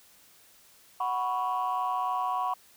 sine chord, F# suspended fourth, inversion none, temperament just, 740 / 986.7 / 1110 Hz, F#5 / B5 / C#6, 0 / -2 / +2 cents, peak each -30 dBFS, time 1-2.54 s, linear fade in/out 5 ms, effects tanh soft clip ceiling -21 dBFS + white hiss -58 dBFS RMS until 2.76 s

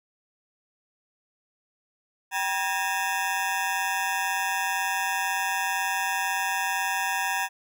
20% pulse ring-modulated tone, 867 Hz, A5, 26 cents flat, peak -17 dBFS, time 2.31-7.49 s, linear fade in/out 50 ms, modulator 91 Hz, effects none

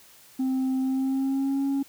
sine tone with pitch glide, 261.6 to 275.6 Hz, C4 to C#4, 0 to -10 cents, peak -20 dBFS, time 0.39-1.83 s, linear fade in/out 10 ms, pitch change +90 cents, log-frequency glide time 0.8-1.65 s, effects tanh soft clip ceiling -22 dBFS + white hiss -53 dBFS RMS until 1.88 s

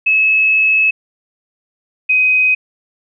sine tone pair in turn, 2587 / 2515 Hz, E7 / D#7, -33 / +18 cents, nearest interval unison, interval 49 cents, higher first, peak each -9 dBFS, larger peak neither, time 0.06-0.91 / 2.09-2.55 s, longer first, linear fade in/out 10 ms, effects none

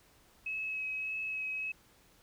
sine tone with vibrato, 2567 Hz, E7, 47 cents flat, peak -34 dBFS, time 0.46-1.72 s, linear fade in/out 5 ms, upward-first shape sine, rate 1.7 Hz, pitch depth 14 cents each way, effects pink hiss -64 dBFS RMS until 2.22 s

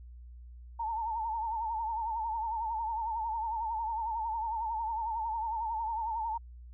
sine tone with vibrato, 896 Hz, A5, 31 cents sharp, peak -31 dBFS, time 0.79-6.38 s, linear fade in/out 10 ms, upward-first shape sine, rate 11 Hz, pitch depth 76 cents each way, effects added 60 Hz sine -46 dBFS peak until 6.73 s

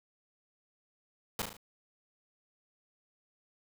pink noise with echo, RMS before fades -33 dBFS, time 1.39-1.42 s, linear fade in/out 2 ms, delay 37 ms, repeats 4, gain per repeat -5 dB, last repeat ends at 1.568 s, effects none

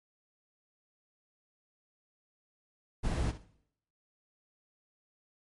brown noise with echo, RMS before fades -31 dBFS, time 3.03-3.32 s, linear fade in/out 20 ms, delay 65 ms, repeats 2, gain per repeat -14 dB, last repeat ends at 3.45 s, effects noise-tail reverb RT60 0.7 s tail -18 dB re dry + MP3 48 kbps

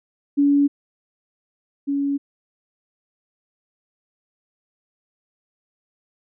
sine tone pair in turn, 284.5 / 281.1 Hz, C#4 / C#4, +45 / +24 cents, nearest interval unison, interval 21 cents, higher first, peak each -13 / -19 dBFS, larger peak first, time 0.37-0.68 / 1.87-2.18 s, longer neither, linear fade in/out 20 ms, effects none

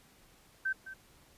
sine tone with echo, 1549 Hz, G6, 21 cents flat, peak -29 dBFS, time 0.65-0.73 s, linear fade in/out 10 ms, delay 210 ms, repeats 1, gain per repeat -13 dB, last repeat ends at 0.94 s, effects pink hiss -62 dBFS RMS until 1.37 s + resampled to 32000 Hz

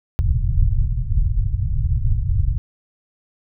pink low-pass noise, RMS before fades -18 dBFS, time 0.19-2.58 s, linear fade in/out 0 ms, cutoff 130 Hz, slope 48 dB/octave, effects none

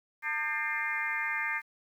harmonic tone with a mistuned harmonic, 300.4 Hz, D4, 39 cents sharp, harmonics 3 / 4 / 5 / 6 / 7 / 8, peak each -40 / -40 / -36 / -36 / -33 / -41 dBFS, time 0.22-1.62 s, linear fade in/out 50 ms, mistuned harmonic 5, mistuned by +100 cents, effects 10-bit

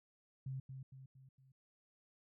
sine tone with echo, 132.7 Hz, C3, 25 cents sharp, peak -40 dBFS, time 0.46-0.6 s, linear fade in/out 5 ms, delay 230 ms, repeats 4, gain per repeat -6 dB, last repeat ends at 1.52 s, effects none

